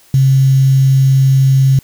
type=tone with quantisation; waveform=sine; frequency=134 Hz; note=C3; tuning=42 cents sharp; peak=-6 dBFS; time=0.14-1.79 s; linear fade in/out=2 ms; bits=5; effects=white hiss -47 dBFS RMS until 1.83 s